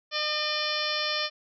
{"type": "harmonic tone with a mistuned harmonic", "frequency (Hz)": 605, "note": "D#5", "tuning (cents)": -49, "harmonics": [1, 2, 3, 4, 5, 6, 7, 8, 9], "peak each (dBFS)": [-35, -35, -35, -35, -35, -35, -35, -35, -35], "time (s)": [0.11, 1.3], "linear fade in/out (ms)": 50, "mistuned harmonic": 6, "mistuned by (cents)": -56, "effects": []}